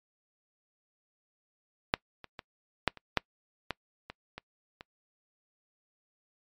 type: clicks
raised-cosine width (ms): 0.3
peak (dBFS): -6 / -27 / -23 / -7 / -30 / -7 / -15 / -24 / -24 / -27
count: 10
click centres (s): 1.939 / 2.243 / 2.392 / 2.877 / 2.973 / 3.173 / 3.707 / 4.1 / 4.38 / 4.809
effects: noise-tail reverb RT60 0.1 s tail -25 dB re dry + MP3 96 kbps